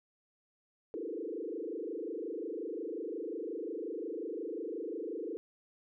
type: tone with frequency modulation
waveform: sine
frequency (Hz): 392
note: G4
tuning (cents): 0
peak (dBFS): -36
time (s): 0.94-5.37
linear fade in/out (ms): 0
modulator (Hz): 25.6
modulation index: 3.5
effects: none